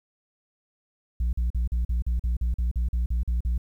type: tone bursts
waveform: sine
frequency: 59.4 Hz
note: A#1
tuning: 33 cents sharp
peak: -19 dBFS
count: 14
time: 1.2-3.579 s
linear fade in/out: 5 ms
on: 130 ms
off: 43 ms
effects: tanh soft clip ceiling -21 dBFS + 10-bit